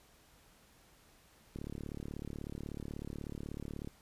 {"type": "click train", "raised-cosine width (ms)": 3, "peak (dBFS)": -29, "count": 85, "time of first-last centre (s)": [1.56, 3.874], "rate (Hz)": 36.3, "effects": ["pink hiss -64 dBFS RMS until 4.01 s", "resampled to 32000 Hz"]}